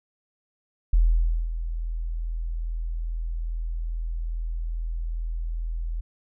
sine tone with ADSR envelope, 41.2 Hz, E1, in tune, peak -14 dBFS, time 0.93-6.01 s, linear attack 6 ms, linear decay 550 ms, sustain -12 dB, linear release 10 ms, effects none

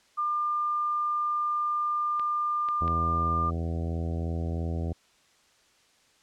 sine tone, 1200 Hz, D6, 37 cents sharp, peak -25 dBFS, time 0.17-3.51 s, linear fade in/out 20 ms
clicks, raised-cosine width 0.3 ms, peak -26 dBFS, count 3, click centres 2.196 / 2.687 / 2.879 s
harmonic tone, 83 Hz, E2, 12 cents sharp, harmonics 1 / 2 / 3 / 4 / 5 / 6 / 7 / 8 / 9, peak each -29 / -35 / -39 / -41 / -43 / -45 / -46 / -47 / -48 dBFS, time 2.81-4.93 s, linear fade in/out 5 ms
effects white hiss -63 dBFS RMS until 6.22 s + low-pass 7000 Hz 12 dB/octave

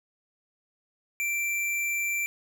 square tone, 2349 Hz, D7, in tune, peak -27 dBFS, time 1.2-2.26 s, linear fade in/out 0 ms, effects none

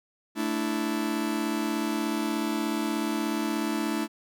45% pulse chord, A suspended fourth, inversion none, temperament just, 220 / 293.3 / 330 Hz, A3 / D4 / E4, 0 / -2 / +2 cents, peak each -31 dBFS, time 0.35-4.08 s, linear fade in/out 50 ms, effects none

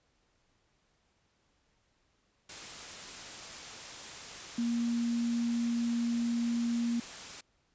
sine tone in noise, 235.3 Hz, A#3, 16 cents sharp, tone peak -28 dBFS, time 4.58-7 s, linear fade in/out 5 ms, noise white, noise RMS -44 dBFS, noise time 2.49-7.41 s, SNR +13 dB, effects pink hiss -73 dBFS RMS until 7.74 s + resampled to 16000 Hz

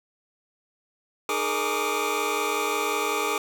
25% pulse tone cluster, 305.3 / 419.1 / 464.5 / 1148 / 1219 Hz, D#4 / G#4 / A#4 / D6 / D#6, -33 / +16 / -6 / -40 / -36 cents, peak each -32 / -25 / -28 / -27 / -26 dBFS, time 1.29-3.38 s, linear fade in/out 2 ms, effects none

